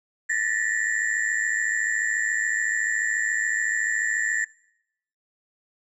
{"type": "tone cluster", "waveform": "sine", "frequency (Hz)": [1760, 1867, 1941, 7320], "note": ["A6", "A#6", "B6", "A#8"], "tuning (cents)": [0, 2, -31, -32], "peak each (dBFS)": [-25, -27, -30, -34], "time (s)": [0.29, 4.45], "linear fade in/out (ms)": 10, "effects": ["noise-tail reverb RT60 0.8 s tail -22 dB re dry"]}